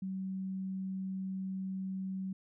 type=tone; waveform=sine; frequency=190 Hz; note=F#3; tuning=46 cents sharp; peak=-35 dBFS; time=0.02-2.33 s; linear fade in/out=5 ms; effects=none